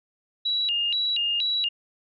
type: tone with vibrato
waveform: sine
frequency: 3325 Hz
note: G#7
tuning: 1 cent sharp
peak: -22 dBFS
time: 0.45-1.69 s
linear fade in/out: 10 ms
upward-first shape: square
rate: 2.1 Hz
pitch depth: 280 cents each way
effects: none